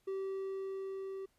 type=tone with level ramp; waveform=triangle; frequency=386.2 Hz; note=G4; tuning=26 cents flat; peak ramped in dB=-33 to -38 dBFS; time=0.07-1.26 s; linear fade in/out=10 ms; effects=pink hiss -75 dBFS RMS until 1.38 s + resampled to 32000 Hz